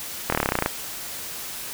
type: slowing click train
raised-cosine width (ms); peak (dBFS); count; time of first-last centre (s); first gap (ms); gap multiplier
0.5; -5; 13; 0.3-0.661; 24; 1.04
effects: white hiss -34 dBFS RMS until 1.73 s